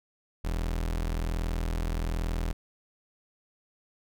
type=tone; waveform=35% pulse; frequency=41.2 Hz; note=E1; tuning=in tune; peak=-26 dBFS; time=0.44-2.53 s; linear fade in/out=10 ms; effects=none

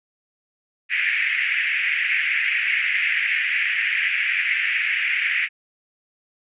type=band-pass noise; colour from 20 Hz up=white; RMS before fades=-22 dBFS; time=0.89-5.49 s; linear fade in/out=50 ms; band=1800 to 2500 Hz; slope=48 dB/octave; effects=resampled to 8000 Hz

